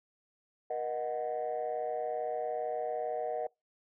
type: chord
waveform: sine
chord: D# minor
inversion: second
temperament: equal with one note detuned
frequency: 475.4 / 622.3 / 740 Hz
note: A#4 / D#5 / F#5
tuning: +34 / 0 / 0 cents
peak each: -36 / -35 / -35 dBFS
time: 0.7-3.47 s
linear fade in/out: 5 ms
effects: noise-tail reverb RT60 0.2 s tail -25 dB re dry + tanh soft clip ceiling -26 dBFS

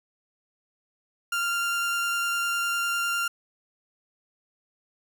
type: tone with vibrato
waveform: 30% pulse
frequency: 1391 Hz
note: F6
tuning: 7 cents flat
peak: -22 dBFS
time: 1.32-3.28 s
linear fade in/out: 5 ms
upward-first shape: triangle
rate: 9.9 Hz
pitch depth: 9 cents each way
effects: none

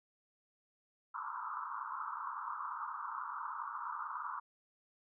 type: band-pass noise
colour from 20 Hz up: pink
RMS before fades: -42 dBFS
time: 1.14-4.4 s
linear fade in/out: 10 ms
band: 920 to 1400 Hz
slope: 96 dB/octave
effects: none

